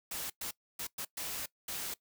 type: noise bursts at uneven times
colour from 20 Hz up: white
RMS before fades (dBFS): -39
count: 6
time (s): 0.11-0.3 / 0.41-0.51 / 0.79-0.87 / 0.98-1.05 / 1.17-1.46 / 1.68-1.94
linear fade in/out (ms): 5
effects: noise-tail reverb RT60 0.1 s tail -20 dB re dry